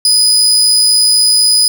30% pulse tone, 4978 Hz, D#8, in tune, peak -4 dBFS, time 0.05-1.68 s, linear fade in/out 2 ms, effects none

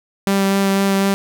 sawtooth tone with vibrato, 196 Hz, G3, in tune, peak -10 dBFS, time 0.27-1.14 s, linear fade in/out 0 ms, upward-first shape sine, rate 4 Hz, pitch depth 10 cents each way, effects none

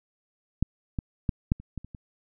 clicks, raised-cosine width 5 ms, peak -10 / -16 / -12 / -9 / -30 / -21 / -30 / -28 dBFS, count 8, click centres 0.626 / 0.988 / 1.292 / 1.519 / 1.6 / 1.777 / 1.846 / 1.948 s, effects none

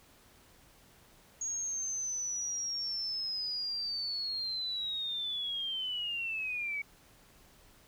sine linear sweep, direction down, 6645 to 2245 Hz, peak -33 dBFS, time 1.41-6.82 s, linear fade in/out 5 ms, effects pink hiss -61 dBFS RMS until 7.87 s

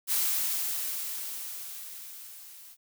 blue noise with level ramp, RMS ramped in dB -26 to -50 dBFS, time 0.07-2.77 s, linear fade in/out 50 ms, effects none

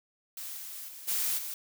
blue noise with level steps, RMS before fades -40 / -42 / -46 / -30 / -38 dBFS, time 0.37-1.54 s, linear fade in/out 2 ms, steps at 0.56 / 0.87 / 1.07 / 1.37 s, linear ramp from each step 20 ms, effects none

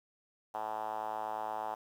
5% pulse tone with band-pass filter, 108.5 Hz, A2, 24 cents flat, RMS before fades -38 dBFS, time 0.54-1.75 s, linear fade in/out 10 ms, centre 820 Hz, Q 3.8, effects 10-bit

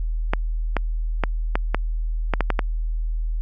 clicks, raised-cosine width 0.5 ms, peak -5 dBFS, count 9, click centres 0.335 / 0.767 / 1.237 / 1.555 / 1.746 / 2.337 / 2.407 / 2.503 / 2.592 s, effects added 40 Hz sine -21 dBFS peak until 3.41 s

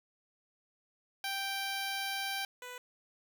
10% pulse tone pair in turn, 784 / 496 Hz, G5 / B4, 0 / +7 cents, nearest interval minor sixth, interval 793 cents, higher first, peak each -26 / -35 dBFS, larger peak first, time 1.24-2.45 / 2.62-2.78 s, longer first, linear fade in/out 2 ms, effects none

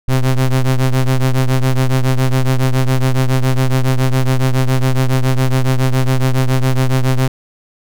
square ring-modulated tone, 65.6 Hz, C2, 5 cents sharp, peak -8 dBFS, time 0.08-7.28 s, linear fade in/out 5 ms, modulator 62 Hz, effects none

